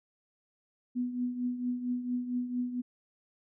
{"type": "tone with tremolo", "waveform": "sine", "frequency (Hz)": 246.9, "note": "B3", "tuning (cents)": 0, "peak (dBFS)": -27, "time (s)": [0.95, 2.82], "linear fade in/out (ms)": 20, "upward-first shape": "triangle", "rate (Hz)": 4.4, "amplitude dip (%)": 70, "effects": []}